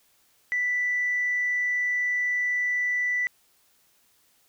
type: tone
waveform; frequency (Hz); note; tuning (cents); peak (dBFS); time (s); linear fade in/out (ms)
sine; 1976; B6; 0; -22; 0.52-3.27; 0
effects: tanh soft clip ceiling -18 dBFS + white hiss -64 dBFS RMS until 4.48 s